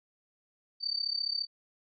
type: tone with amplitude modulation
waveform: sine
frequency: 4592 Hz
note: D8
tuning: 40 cents flat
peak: -26 dBFS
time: 0.8-1.47 s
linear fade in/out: 50 ms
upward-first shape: sine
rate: 34.6 Hz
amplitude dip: 90%
effects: none